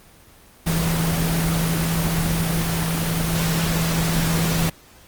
sine tone in noise, 164.81 Hz, E3, in tune, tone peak -20 dBFS, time 0.66-4.7 s, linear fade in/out 10 ms, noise pink, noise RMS -24 dBFS, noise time 0.66-4.7 s, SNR +1 dB, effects pink hiss -49 dBFS RMS until 5.07 s + Opus 24 kbps

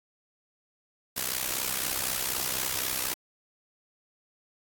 white noise with amplitude modulation, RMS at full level -27 dBFS, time 1.16-3.14 s, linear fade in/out 10 ms, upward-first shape sine, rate 64 Hz, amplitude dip 80%, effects AAC 64 kbps

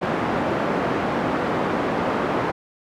pink band-pass noise, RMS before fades -23 dBFS, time 0.01-2.52 s, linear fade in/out 20 ms, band 210 to 1300 Hz, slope 12 dB/octave, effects none

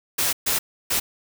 white noise bursts at uneven times, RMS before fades -22 dBFS, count 3, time 0.18-0.33 / 0.46-0.59 / 0.9-1 s, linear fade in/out 10 ms, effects none

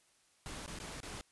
pink noise with dropouts, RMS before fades -45 dBFS, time 0.46-1.21 s, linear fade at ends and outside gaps 0 ms, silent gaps 0.662-0.678 / 0.788-0.8 / 1.003-1.031 s, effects white hiss -70 dBFS RMS until 1.31 s + resampled to 24000 Hz

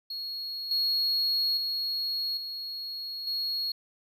triangle tone with level steps, 4314 Hz, C#8, 48 cents flat, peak -32 / -23 / -27 / -33 / -27 dBFS, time 0.1-3.72 s, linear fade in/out 5 ms, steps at 0.71 / 1.57 / 2.37 / 3.27 s, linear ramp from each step 2 ms, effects none

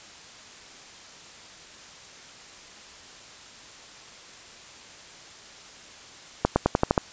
accelerating click train, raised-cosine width 1 ms, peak -4 dBFS, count 7, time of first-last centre 6.45-6.978 s, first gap 110 ms, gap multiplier 0.91, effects white hiss -46 dBFS RMS until 7.12 s + resampled to 16000 Hz

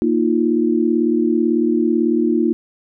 sine chord, Bb suspended fourth, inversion none, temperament equal, 233.1 / 311.1 / 349.2 Hz, Bb3 / Eb4 / F4, 0 / 0 / 0 cents, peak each -18 dBFS, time 0.02-2.53 s, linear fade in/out 0 ms, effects none

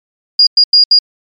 sine tone bursts at uneven times, 4847 Hz, D#8, 46 cents flat, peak -3 dBFS, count 4, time 0.39-0.47 / 0.57-0.64 / 0.73-0.84 / 0.91-0.99 s, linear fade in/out 5 ms, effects MP3 96 kbps

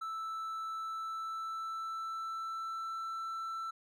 triangle tone with pitch glide, 1318.5 to 1333.1 Hz, E6 to E6, 0 to +19 cents, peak -35 dBFS, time 0.01-3.71 s, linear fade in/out 10 ms, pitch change +19 cents, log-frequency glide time 0.75-3 s, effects none

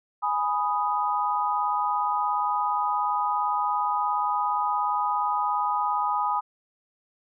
sine chord, G# minor, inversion none, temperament equal, 830.6 / 987.8 / 1244.5 Hz, G#5 / B5 / D#6, 0 / 0 / 0 cents, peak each -27 dBFS, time 0.22-6.41 s, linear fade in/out 20 ms, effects none

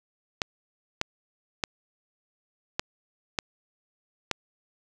clicks, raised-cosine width 0.2 ms, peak -8 dBFS, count 6, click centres 0.418 / 1.014 / 1.638 / 2.795 / 3.388 / 4.313 s, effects none

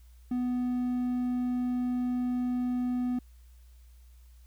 triangle tone, 248 Hz, B3, 7 cents sharp, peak -25 dBFS, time 0.31-3.19 s, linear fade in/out 5 ms, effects added 60 Hz sine -51 dBFS peak until 4.46 s + white hiss -68 dBFS RMS until 4.46 s

